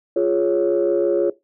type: chord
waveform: sine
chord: Db major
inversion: first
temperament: equal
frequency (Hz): 349.2 / 415.3 / 554.4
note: F4 / Ab4 / Db5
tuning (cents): 0 / 0 / 0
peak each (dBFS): -18 / -20 / -19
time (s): 0.16-1.3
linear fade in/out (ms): 5
effects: noise-tail reverb RT60 0.2 s tail -18 dB re dry + tanh soft clip ceiling -9 dBFS